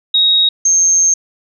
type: tone pair in turn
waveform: sine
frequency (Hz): 3778 / 6387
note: A#7 / G8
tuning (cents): +22 / +31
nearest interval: major sixth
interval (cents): 909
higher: second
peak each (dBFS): -8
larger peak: neither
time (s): 0.14-0.49 / 0.65-1.14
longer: second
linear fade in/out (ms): 5
effects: none